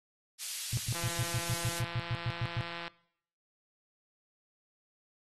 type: high-pass noise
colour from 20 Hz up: pink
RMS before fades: -39 dBFS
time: 0.38-1.83 s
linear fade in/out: 50 ms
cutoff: 3700 Hz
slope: 12 dB/octave
type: tone bursts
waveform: sine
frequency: 119.4 Hz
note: A#2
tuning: 42 cents sharp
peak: -29 dBFS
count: 13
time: 0.73-2.609 s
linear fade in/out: 0 ms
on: 43 ms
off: 110 ms
type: click train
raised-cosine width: 0.3 ms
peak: -25 dBFS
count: 329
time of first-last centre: 0.95-2.879 s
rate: 170 Hz
effects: noise-tail reverb RT60 0.7 s tail -21 dB re dry + AAC 32 kbps